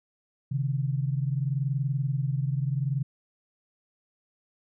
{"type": "tone pair together", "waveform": "sine", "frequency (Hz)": [133.1, 153.82], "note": ["C3", "D#3"], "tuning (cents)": [30, -20], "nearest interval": "minor third", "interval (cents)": 250, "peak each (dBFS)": [-26, -30], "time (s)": [0.51, 3.03], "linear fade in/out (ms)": 10, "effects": []}